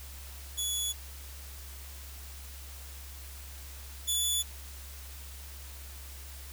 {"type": "tone pair in turn", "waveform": "15% pulse", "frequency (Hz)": [3400, 3451], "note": ["G#7", "A7"], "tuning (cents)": [40, -34], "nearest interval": "unison", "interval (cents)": 26, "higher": "second", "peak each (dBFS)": [-23, -20], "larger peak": "second", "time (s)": [[0.57, 0.93], [4.07, 4.43]], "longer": "neither", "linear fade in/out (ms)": 20, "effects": ["added 68 Hz sine -44 dBFS peak until 6.52 s", "white hiss -49 dBFS RMS until 6.52 s"]}